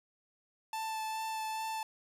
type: tone with vibrato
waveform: 45% pulse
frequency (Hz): 880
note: A5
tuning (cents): 0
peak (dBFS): -35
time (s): 0.73-1.83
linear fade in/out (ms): 2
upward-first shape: sine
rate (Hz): 2.4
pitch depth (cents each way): 11
effects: resampled to 32000 Hz